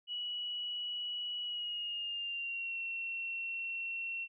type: tone with pitch glide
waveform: sine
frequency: 2931 to 2719 Hz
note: F#7 to F7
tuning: -17 to -47 cents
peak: -36 dBFS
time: 0.07-4.28 s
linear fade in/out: 50 ms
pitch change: -130 cents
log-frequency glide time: 1.41-2.78 s
effects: none